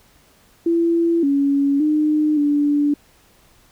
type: tone with pitch steps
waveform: sine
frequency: 336.4 / 280.2 / 304.1 / 290.9 Hz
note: E4 / C#4 / D#4 / D4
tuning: +35 / +19 / -40 / -16 cents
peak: -14 dBFS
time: 0.66-2.94 s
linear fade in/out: 5 ms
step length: 570 ms
effects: pink hiss -54 dBFS RMS until 3.71 s